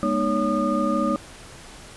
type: tone cluster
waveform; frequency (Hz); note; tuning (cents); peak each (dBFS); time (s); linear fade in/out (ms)
sine; 207.8 / 241.1 / 306.1 / 562 / 1219; G#3 / B3 / D#4 / C#5 / D#6; +1 / -41 / -28 / +24 / -36; -26; 0.03-1.16; 0
effects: pink hiss -43 dBFS RMS until 1.96 s + resampled to 24000 Hz